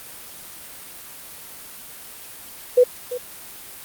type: tone with echo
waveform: sine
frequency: 495.8 Hz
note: B4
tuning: 7 cents sharp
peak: -9 dBFS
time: 2.77-2.84 s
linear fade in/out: 10 ms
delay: 340 ms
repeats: 1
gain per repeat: -15 dB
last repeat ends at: 3.18 s
effects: white hiss -39 dBFS RMS until 3.84 s + Opus 32 kbps